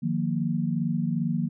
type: chord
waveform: sine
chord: Eb suspended second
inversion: none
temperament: equal with one note detuned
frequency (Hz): 155.56 / 178.08 / 233.1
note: Eb3 / F3 / Bb3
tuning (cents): 0 / +34 / 0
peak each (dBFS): -28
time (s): 0.02-1.49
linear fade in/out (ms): 20
effects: none